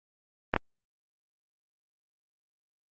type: clicks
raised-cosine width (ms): 0.5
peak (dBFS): -8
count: 2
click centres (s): 0.539 / 0.563
effects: Opus 32 kbps